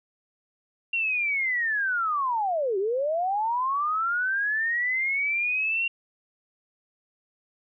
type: linear two-way sweep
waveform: sine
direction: down then up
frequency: 2767 to 370.2 to 2767 Hz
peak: -23 dBFS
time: 0.93-5.88 s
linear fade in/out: 5 ms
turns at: 2.78 s
effects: none